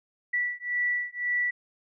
sine beating tone pair, 1956 / 1957.9 Hz, B6 / B6, -17 / -16 cents, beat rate 1.9 Hz, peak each -29 dBFS, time 0.33-1.51 s, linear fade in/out 10 ms, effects none

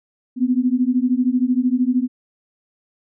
sine beating tone pair, 244.9 / 257.9 Hz, B3 / C4, -14 / -25 cents, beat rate 13 Hz, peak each -18 dBFS, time 0.36-2.08 s, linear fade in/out 50 ms, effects none

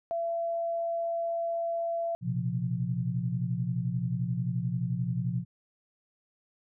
sine tone, 674 Hz, E5, 38 cents sharp, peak -28 dBFS, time 0.11-2.15 s, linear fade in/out 0 ms
sine chord, Bb suspended second, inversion none, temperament equal with one note detuned, 119.4 / 130.81 / 174.61 Hz, Bb2 / C3 / F3, +42 / 0 / 0 cents, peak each -32 dBFS, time 2.21-5.45 s, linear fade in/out 50 ms
effects none

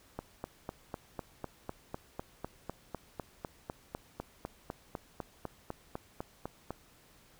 click train, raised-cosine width 1 ms, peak -23 dBFS, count 27, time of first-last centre 0.19-6.706 s, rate 3.99 Hz, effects pink hiss -62 dBFS RMS until 7.39 s

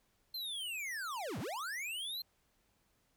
square linear two-way sweep, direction down then up, 4203 to 82.6 to 4203 Hz, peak -39 dBFS, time 0.34-2.22 s, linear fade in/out 5 ms, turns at 1.39 s, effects pink hiss -75 dBFS RMS until 3.16 s

